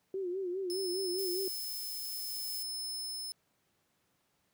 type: tone with vibrato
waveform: sine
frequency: 370 Hz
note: F#4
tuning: in tune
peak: -33 dBFS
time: 0.14-1.48 s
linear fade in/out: 2 ms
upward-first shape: sine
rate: 4.9 Hz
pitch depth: 95 cents each way
type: tone with tremolo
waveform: sawtooth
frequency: 5230 Hz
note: E8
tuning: 15 cents flat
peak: -34 dBFS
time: 0.7-3.32 s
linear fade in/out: 0 ms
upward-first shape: sine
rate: 0.59 Hz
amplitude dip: 35%
type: noise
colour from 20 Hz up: violet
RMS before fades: -43 dBFS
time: 1.18-2.63 s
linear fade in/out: 5 ms
effects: pink hiss -75 dBFS RMS until 4.53 s + high-pass 100 Hz 12 dB/octave